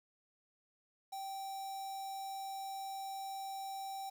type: tone with notch filter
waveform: square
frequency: 779 Hz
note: G5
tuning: 11 cents flat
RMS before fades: -43 dBFS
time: 1.12-4.1 s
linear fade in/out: 10 ms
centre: 2200 Hz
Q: 1.9
effects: 11-bit